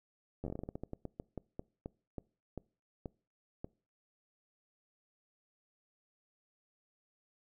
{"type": "slowing click train", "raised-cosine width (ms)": 2, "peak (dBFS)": -27, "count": 22, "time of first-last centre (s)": [0.44, 3.645], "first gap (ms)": 11, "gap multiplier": 1.22, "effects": ["noise-tail reverb RT60 0.4 s tail -24 dB re dry"]}